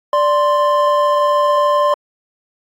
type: tone pair together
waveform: triangle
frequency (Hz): 587.3 / 1046.5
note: D5 / C6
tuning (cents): 0 / 0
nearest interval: minor seventh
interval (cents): 1000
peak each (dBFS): -12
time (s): 0.13-1.94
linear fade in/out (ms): 2
effects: AAC 48 kbps